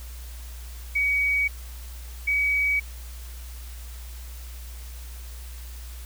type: tone pair in turn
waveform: sine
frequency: 2260 / 2269 Hz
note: C#7 / C#7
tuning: +33 / +40 cents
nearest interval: unison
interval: 7 cents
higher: second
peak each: -20 dBFS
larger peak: neither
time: 0.95-1.48 / 2.27-2.8 s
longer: neither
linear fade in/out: 10 ms
effects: added 60 Hz sine -36 dBFS peak until 6.05 s + white hiss -47 dBFS RMS until 6.05 s